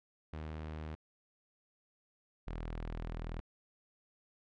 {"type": "tone pair in turn", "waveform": "sawtooth", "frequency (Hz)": [77.78, 40.66], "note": ["D#2", "E1"], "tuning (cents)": [0, -23], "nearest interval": "major seventh", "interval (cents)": 1123, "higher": "first", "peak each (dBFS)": [-37, -35], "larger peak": "second", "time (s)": [[0.33, 0.95], [2.47, 3.4]], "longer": "second", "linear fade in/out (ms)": 0, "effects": ["low-pass 3000 Hz 12 dB/octave"]}